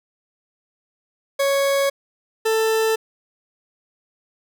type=tone pair in turn; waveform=40% pulse; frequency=554.4 / 443.1 Hz; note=C#5 / A4; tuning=0 / +12 cents; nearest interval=major third; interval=388 cents; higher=first; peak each=-16 dBFS; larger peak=neither; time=1.39-1.9 / 2.45-2.96 s; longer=neither; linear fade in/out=10 ms; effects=none